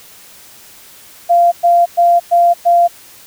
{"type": "tone bursts", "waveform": "sine", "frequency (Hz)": 692, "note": "F5", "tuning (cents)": -16, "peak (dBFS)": -6, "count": 5, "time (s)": [1.29, 2.88], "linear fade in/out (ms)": 20, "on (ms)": 230, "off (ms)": 110, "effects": ["white hiss -40 dBFS RMS until 3.26 s"]}